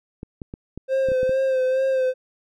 clicks, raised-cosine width 3 ms, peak -20 dBFS, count 8, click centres 0.231 / 0.418 / 0.539 / 0.776 / 1.087 / 1.118 / 1.231 / 1.294 s
triangle tone with vibrato, 523.3 Hz, C5, in tune, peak -16 dBFS, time 0.88-2.14 s, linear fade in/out 50 ms, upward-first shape sine, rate 2.3 Hz, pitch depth 35 cents each way
effects none

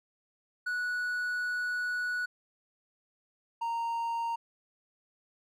triangle tone pair in turn, 1471 / 926.7 Hz, F#6 / A#5, -11 / -10 cents, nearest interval minor sixth, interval 799 cents, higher first, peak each -28 dBFS, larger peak neither, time 0.66-2.26 / 3.61-4.36 s, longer first, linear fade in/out 10 ms, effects none

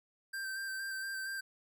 square tone with vibrato, 1568 Hz, G6, in tune, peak -38 dBFS, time 0.33-1.41 s, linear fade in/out 10 ms, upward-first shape square, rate 4.3 Hz, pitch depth 17 cents each way, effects none

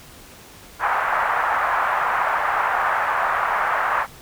pink band-pass noise, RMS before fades -21 dBFS, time 0.79-4.07 s, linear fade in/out 50 ms, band 800 to 1600 Hz, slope 24 dB/octave, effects pink hiss -44 dBFS RMS until 4.21 s

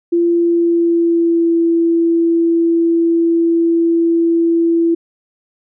sine tone with pitch glide, 342.1 to 334.5 Hz, F4 to E4, -36 to +25 cents, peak -10 dBFS, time 0.12-4.95 s, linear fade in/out 10 ms, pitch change -39 cents, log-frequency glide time 0.28-1.56 s, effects none

